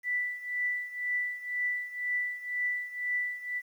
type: tone with tremolo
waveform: sine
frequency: 1975.5 Hz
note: B6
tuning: in tune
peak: -26 dBFS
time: 0.03-3.62 s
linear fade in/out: 50 ms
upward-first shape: triangle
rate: 2 Hz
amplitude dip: 85%
effects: 10-bit